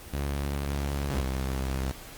sawtooth tone, 70.5 Hz, C#2, 30 cents sharp, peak -24 dBFS, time 0.13-1.21 s, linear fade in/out 10 ms
sawtooth tone with pitch glide, 65.6 to 66.21 Hz, C2 to C2, +5 to +21 cents, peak -24 dBFS, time 1.1-1.92 s, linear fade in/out 10 ms, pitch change +16 cents, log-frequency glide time 1.24-1.48 s
effects pink hiss -45 dBFS RMS until 2.17 s + Opus 24 kbps

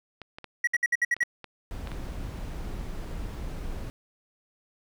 clicks, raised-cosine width 0.3 ms, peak -24 dBFS, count 9, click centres 0.217 / 0.385 / 0.443 / 0.745 / 1.166 / 1.228 / 1.443 / 1.873 / 1.917 s
triangle tone bursts, 1920 Hz, B6, 49 cents flat, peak -19 dBFS, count 7, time 0.64-1.237 s, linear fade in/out 5 ms, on 33 ms, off 61 ms
brown noise, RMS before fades -35 dBFS, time 1.71-3.9 s, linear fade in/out 0 ms
effects none

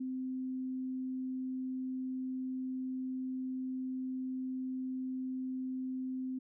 sine tone, 258.6 Hz, C4, 20 cents flat, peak -35 dBFS, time 0-6.39 s, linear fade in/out 10 ms, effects none

